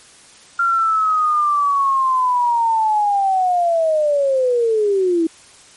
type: linear sweep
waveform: sine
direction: down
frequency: 1388 to 320.2 Hz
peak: -13 dBFS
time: 0.59-5.27 s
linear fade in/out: 5 ms
effects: white hiss -45 dBFS RMS until 5.76 s + MP3 48 kbps